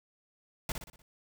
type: noise with echo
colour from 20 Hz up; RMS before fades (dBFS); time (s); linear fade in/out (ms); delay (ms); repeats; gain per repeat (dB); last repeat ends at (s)
pink; -33; 0.69-0.72; 2; 60; 5; -6; 1.02
effects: none